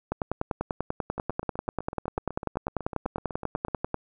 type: two click trains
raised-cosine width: 1 ms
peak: -21 / -13 dBFS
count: 21 / 40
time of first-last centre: 1.18-3.683 / 0.12-3.944 s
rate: 7.99 / 10.2 Hz
effects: none